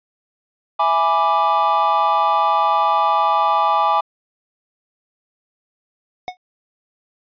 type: chord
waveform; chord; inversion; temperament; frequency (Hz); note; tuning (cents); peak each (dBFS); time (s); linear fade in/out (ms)
triangle; E dominant seventh; none; equal; 659.3 / 830.6 / 987.8 / 1174.7; E5 / G#5 / B5 / D6; 0 / 0 / 0 / 0; -22 / -16 / -19 / -16; 0.79-4.01; 10
type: tone with exponential decay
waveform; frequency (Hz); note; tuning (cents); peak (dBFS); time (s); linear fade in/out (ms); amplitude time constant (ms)
square; 732; F#5; -19; -20; 6.28-6.37; 0; 18
effects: resampled to 11025 Hz